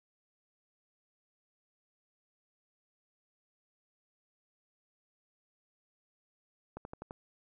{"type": "slowing click train", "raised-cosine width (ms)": 1, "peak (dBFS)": -28, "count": 5, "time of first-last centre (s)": [6.77, 7.109], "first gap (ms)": 81, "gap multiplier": 1.03, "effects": []}